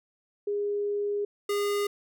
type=tone pair in turn; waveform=sine / square; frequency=409.6 / 408.1 Hz; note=G#4 / G#4; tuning=-24 / -30 cents; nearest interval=unison; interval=6 cents; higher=first; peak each=-26 dBFS; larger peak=neither; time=0.47-1.25 / 1.49-1.87 s; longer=first; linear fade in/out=5 ms; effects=none